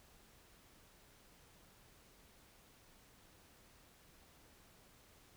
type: silence
effects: pink hiss -65 dBFS RMS until 5.36 s